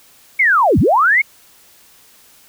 sine linear two-way sweep, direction down then up, 2244 to 62.6 to 2244 Hz, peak -9 dBFS, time 0.39-1.22 s, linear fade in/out 10 ms, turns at 0.79 s, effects white hiss -48 dBFS RMS until 2.48 s

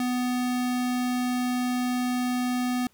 square tone, 248.7 Hz, B3, 12 cents sharp, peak -25 dBFS, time 0-2.87 s, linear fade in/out 2 ms, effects pink hiss -63 dBFS RMS until 2.93 s

